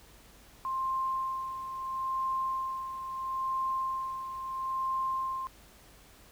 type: tone with tremolo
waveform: sine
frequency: 1054 Hz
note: C6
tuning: 12 cents sharp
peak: -28 dBFS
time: 0.65-5.47 s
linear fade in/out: 0 ms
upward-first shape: sine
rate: 0.75 Hz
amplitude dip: 60%
effects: added 50 Hz sine -60 dBFS peak until 6.31 s + pink hiss -57 dBFS RMS until 6.31 s

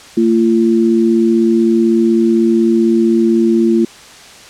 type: tone pair together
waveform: sine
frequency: 226.1 / 342 Hz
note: A3 / F4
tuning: +47 / -36 cents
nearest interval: perfect fifth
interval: 717 cents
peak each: -11 dBFS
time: 0.17-3.85 s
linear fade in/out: 5 ms
effects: white hiss -37 dBFS RMS until 4.49 s + low-pass 7000 Hz 12 dB/octave

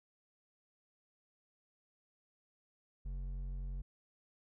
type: tone with hard clipping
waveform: sine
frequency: 45.87 Hz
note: F#1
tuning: 14 cents flat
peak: -40 dBFS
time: 3.05-3.82 s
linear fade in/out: 10 ms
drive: 7 dB
effects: none

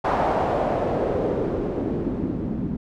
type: noise with low-pass filter sweep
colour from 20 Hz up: white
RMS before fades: -24 dBFS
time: 0.04-2.77 s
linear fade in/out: 10 ms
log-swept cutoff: 870 to 220 Hz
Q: 2.2
effects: none

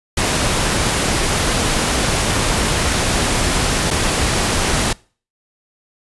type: noise with dropouts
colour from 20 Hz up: pink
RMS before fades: -17 dBFS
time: 0.17-4.93 s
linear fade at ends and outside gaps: 5 ms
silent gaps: 3.905-3.909 s
effects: noise-tail reverb RT60 0.4 s tail -24 dB re dry + resampled to 24000 Hz

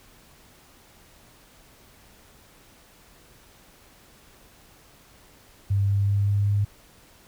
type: tone with pitch steps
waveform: sine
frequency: 99.3 / 99.93 / 100.57 / 101.21 / 101.86 Hz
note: G2 / G2 / G2 / G#2 / G#2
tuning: +23 / +34 / +45 / -44 / -33 cents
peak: -19 dBFS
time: 5.7-6.65 s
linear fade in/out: 10 ms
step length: 190 ms
effects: pink hiss -54 dBFS RMS until 7.27 s

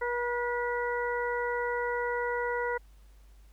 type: harmonic tone with a mistuned harmonic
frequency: 482.2 Hz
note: B4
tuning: 41 cents flat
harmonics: 1 / 2 / 3 / 4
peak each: -31 / -34 / -36 / -37 dBFS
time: 0.01-2.78 s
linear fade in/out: 10 ms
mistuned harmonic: 4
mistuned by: +22 cents
effects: added 50 Hz sine -52 dBFS peak until 3.52 s + pink hiss -67 dBFS RMS until 3.52 s

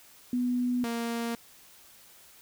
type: tone pair in turn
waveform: sine / sawtooth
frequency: 246.9 / 233 Hz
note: B3 / A#3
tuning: 0 / -1 cents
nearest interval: minor second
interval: 101 cents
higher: first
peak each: -25 / -26 dBFS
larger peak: first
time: 0.33-0.84 / 0.84-1.35 s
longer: neither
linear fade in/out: 2 ms
effects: white hiss -55 dBFS RMS until 2.41 s

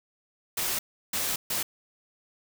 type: noise bursts at uneven times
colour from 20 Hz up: white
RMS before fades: -29 dBFS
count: 3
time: 0.57-0.79 / 1.13-1.36 / 1.5-1.63 s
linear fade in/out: 5 ms
effects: none

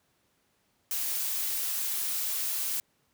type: noise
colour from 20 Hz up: blue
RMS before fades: -31 dBFS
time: 0.91-2.8 s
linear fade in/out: 0 ms
effects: pink hiss -71 dBFS RMS until 3.13 s + high-pass 80 Hz 12 dB/octave

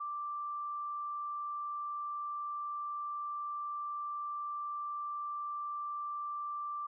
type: tone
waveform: sine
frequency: 1176 Hz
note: D6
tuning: 2 cents sharp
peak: -36 dBFS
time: 0-6.87 s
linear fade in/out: 10 ms
effects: none

